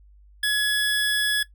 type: tone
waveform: 25% pulse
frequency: 1690 Hz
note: G#6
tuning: 30 cents sharp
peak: -16 dBFS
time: 0.43-1.43 s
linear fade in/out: 5 ms
effects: noise-tail reverb RT60 0.1 s tail -17 dB re dry + added 50 Hz sine -49 dBFS peak until 1.54 s